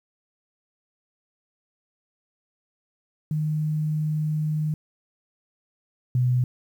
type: tone pair in turn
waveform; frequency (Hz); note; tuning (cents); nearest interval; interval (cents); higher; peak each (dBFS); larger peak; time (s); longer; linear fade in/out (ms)
sine; 153.6 / 125.13; D#3 / B2; -22 / +23; major third; 355; first; -22 / -18; second; 3.31-4.74 / 6.15-6.44; first; 2
effects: 9-bit